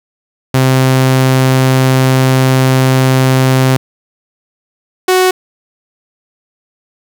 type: tone pair in turn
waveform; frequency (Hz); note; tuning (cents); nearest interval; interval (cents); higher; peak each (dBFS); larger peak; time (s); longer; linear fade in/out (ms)
sawtooth; 130.81 / 370; C3 / F#4; 0 / 0; octave + tritone; 1800; second; -3; neither; 0.54-3.77 / 5.08-5.31; first; 5
effects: 7-bit